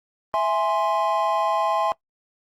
triangle chord, E augmented, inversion none, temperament equal, 659.3 / 830.6 / 1046.5 Hz, E5 / G#5 / B#5, 0 / 0 / 0 cents, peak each -22 dBFS, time 0.34-1.92 s, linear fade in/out 0 ms, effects noise-tail reverb RT60 0.1 s tail -21 dB re dry + Opus 32 kbps

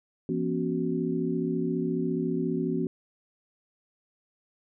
sine tone cluster, 170.2 / 239.9 / 274.4 / 371.8 Hz, F3 / A#3 / C#4 / F#4, -44 / +50 / -17 / +8 cents, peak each -31 dBFS, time 0.29-2.87 s, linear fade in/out 2 ms, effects none

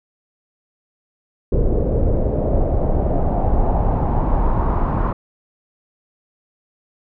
brown noise with low-pass filter sweep, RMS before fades -17 dBFS, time 1.52-5.13 s, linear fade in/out 5 ms, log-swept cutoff 470 to 1100 Hz, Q 3.3, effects none

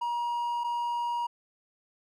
triangle tone pair in turn, 952 / 952 Hz, A#5 / A#5, +36 / +36 cents, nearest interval unison, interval 0 cents, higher neither, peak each -26 dBFS, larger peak neither, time 0.01-0.64 / 0.64-1.27 s, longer neither, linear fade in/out 10 ms, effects none

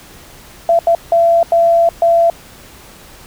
sine tone bursts at uneven times, 675 Hz, E5, 41 cents sharp, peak -7 dBFS, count 5, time 0.69-0.79 / 0.87-0.95 / 1.12-1.43 / 1.52-1.89 / 2.02-2.3 s, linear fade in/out 2 ms, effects pink hiss -39 dBFS RMS until 3.26 s

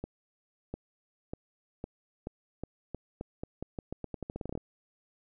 accelerating click train, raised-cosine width 2 ms, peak -23 dBFS, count 23, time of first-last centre 0.04-4.576 s, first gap 700 ms, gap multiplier 0.85, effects none

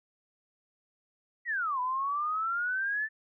sine exponential two-way sweep, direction down then up, 1988 to 987.8 to 1776 Hz, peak -28 dBFS, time 1.45-3.09 s, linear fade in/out 50 ms, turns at 1.8 s, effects none

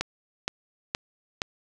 click train, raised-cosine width 0.2 ms, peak -9 dBFS, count 4, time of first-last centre 0.01-1.418 s, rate 2.13 Hz, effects none

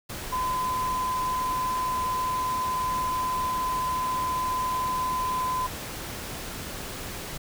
sine tone in noise, 1017 Hz, C6, 50 cents flat, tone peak -25 dBFS, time 0.32-5.67 s, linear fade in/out 10 ms, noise pink, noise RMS -36 dBFS, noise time 0.09-7.38 s, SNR +8 dB, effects none

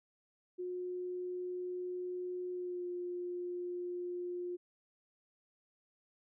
sine tone with pitch glide, 361.1 to 354.9 Hz, F#4 to F4, -42 to +28 cents, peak -37 dBFS, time 0.58-4.57 s, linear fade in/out 20 ms, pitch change -30 cents, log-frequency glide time 2.52-2.86 s, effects none

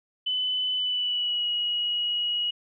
sine tone with pitch glide, 3010 to 2904 Hz, F#7 to F#7, +29 to -33 cents, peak -24 dBFS, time 0.26-2.51 s, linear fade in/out 10 ms, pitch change -62 cents, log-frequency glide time 0.76-1.47 s, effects none

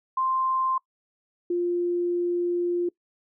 sine tone pair in turn, 1046.5 / 350 Hz, C6 / F4, 0 / +4 cents, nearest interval octave + perfect fifth, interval 1896 cents, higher first, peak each -22 dBFS, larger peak neither, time 0.17-0.78 / 1.5-2.89 s, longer second, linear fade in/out 5 ms, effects noise-tail reverb RT60 0.1 s tail -23 dB re dry

